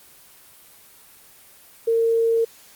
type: tone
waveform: sine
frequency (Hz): 457.2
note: A#4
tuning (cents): -34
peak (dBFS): -16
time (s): 1.87-2.45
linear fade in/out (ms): 10
effects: white hiss -49 dBFS RMS until 2.75 s + Opus 24 kbps